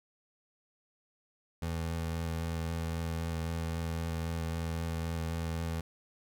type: tone with vibrato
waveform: 25% pulse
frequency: 82.41 Hz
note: E2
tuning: in tune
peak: -29 dBFS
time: 1.62-5.81 s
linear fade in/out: 5 ms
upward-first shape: sine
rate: 3.8 Hz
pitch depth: 14 cents each way
effects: none